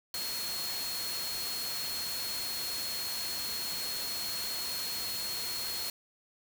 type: tone in noise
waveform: sine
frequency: 4300 Hz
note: C8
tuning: 47 cents sharp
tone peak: -36 dBFS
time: 0.14-5.9 s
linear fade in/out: 2 ms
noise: white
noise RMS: -38 dBFS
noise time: 0.14-5.9 s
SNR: -1 dB
effects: none

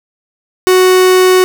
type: tone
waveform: 45% pulse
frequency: 370 Hz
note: F#4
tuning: in tune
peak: -5 dBFS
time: 0.67-1.44 s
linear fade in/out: 0 ms
effects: none

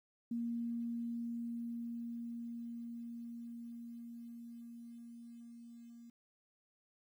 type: tone with level ramp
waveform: sine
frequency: 234.6 Hz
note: A#3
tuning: 11 cents sharp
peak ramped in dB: -35 to -52 dBFS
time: 0.31-6.1 s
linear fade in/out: 5 ms
effects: 12-bit

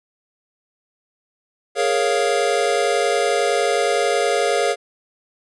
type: chord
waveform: square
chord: Bb minor seventh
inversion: third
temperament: equal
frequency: 415.3 / 466.2 / 554.4 / 698.5 Hz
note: Ab4 / Bb4 / Db5 / F5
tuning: 0 / 0 / 0 / 0 cents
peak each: -23 dBFS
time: 1.75-4.76 s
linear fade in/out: 50 ms
effects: resampled to 24000 Hz

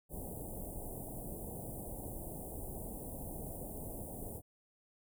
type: band-stop noise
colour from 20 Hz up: pink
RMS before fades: -44 dBFS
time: 0.09-4.42 s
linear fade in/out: 50 ms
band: 790 to 8900 Hz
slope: 48 dB/octave
effects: none

